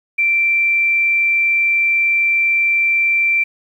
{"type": "tone", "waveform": "sine", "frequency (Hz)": 2349, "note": "D7", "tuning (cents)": 0, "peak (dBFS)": -12, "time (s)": [0.18, 3.44], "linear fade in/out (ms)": 10, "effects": ["8-bit"]}